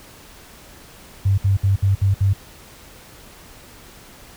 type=tone bursts; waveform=sine; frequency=98 Hz; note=G2; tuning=in tune; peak=-13 dBFS; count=6; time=1.25-2.335 s; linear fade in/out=10 ms; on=130 ms; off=61 ms; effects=pink hiss -44 dBFS RMS until 4.36 s